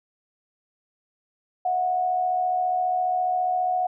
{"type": "tone pair together", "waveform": "sine", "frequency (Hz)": [656, 730.7], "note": ["E5", "F#5"], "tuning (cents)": [-9, -22], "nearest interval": "major second", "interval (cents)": 187, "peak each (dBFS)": [-32, -21], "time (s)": [1.65, 3.87], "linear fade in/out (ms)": 5, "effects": []}